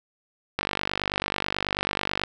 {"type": "click train", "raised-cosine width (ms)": 0.3, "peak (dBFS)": -8, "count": 82, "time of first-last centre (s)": [0.59, 2.236], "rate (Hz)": 49.2, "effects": []}